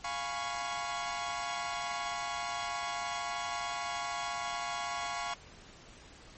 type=chord; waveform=sawtooth; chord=C# dominant seventh; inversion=first; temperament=equal; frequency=698.5 / 830.6 / 987.8 / 1108.7 Hz; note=E#5 / G#5 / B5 / C#6; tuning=0 / 0 / 0 / 0 cents; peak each=-35 / -37 / -39 / -35 dBFS; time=0.04-5.34 s; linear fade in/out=5 ms; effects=pink hiss -54 dBFS RMS until 6.37 s + MP3 32 kbps